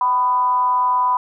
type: tone with frequency modulation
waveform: sine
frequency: 996 Hz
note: B5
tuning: 14 cents sharp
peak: -14 dBFS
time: 0.01-1.17 s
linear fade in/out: 2 ms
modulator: 233 Hz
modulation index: 0.38
effects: none